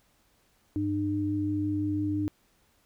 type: tone pair together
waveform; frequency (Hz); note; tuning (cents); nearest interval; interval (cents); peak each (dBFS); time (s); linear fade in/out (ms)
sine; 98.77 / 302.2; G2 / D4; +14 / +50; octave + perfect fifth; 1936; -32 / -27; 0.76-2.28; 0
effects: pink hiss -67 dBFS RMS until 2.85 s